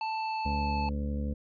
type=tone with pitch glide; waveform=square; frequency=882 to 872.9 Hz; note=A5 to A5; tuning=+4 to -14 cents; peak=-31 dBFS; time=0.01-0.89 s; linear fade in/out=2 ms; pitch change=-18 cents; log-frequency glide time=0.22-0.76 s
type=harmonic tone; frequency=72 Hz; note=D2; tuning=34 cents flat; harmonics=1 / 2 / 3 / 4 / 6 / 7 / 8; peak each=-31 / -41 / -35 / -43 / -52 / -43 / -53 dBFS; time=0.45-1.34 s; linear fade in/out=10 ms
effects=resampled to 11025 Hz